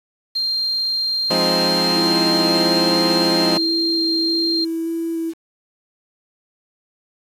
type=tone; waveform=sine; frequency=4186 Hz; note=C8; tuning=in tune; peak=-18 dBFS; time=0.35-4.65 s; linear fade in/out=10 ms
type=chord; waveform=15% pulse; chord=F minor seventh; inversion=none; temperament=equal; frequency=174.61 / 207.7 / 261.6 / 311.1 Hz; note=F3 / Ab3 / C4 / Eb4; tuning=0 / 0 / 0 / 0 cents; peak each=-16 / -18 / -18 / -19 dBFS; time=1.3-3.58 s; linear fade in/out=10 ms
type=tone with vibrato; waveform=sine; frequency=329.6 Hz; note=E4; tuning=in tune; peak=-20 dBFS; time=1.92-5.34 s; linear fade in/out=50 ms; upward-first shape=square; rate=1.7 Hz; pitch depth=8 cents each way
effects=resampled to 32000 Hz + 7-bit